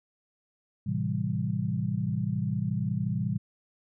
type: chord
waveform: sine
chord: A minor seventh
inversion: none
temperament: equal with one note detuned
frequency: 110.45 / 130.81 / 164.81 / 196 Hz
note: A2 / C3 / E3 / G3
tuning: +7 / 0 / 0 / 0 cents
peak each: -32 dBFS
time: 0.86-3.38 s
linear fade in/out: 10 ms
effects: none